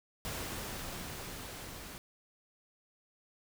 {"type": "noise with level ramp", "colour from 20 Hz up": "pink", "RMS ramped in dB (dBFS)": [-39, -47], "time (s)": [0.25, 1.98], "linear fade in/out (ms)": 0, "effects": []}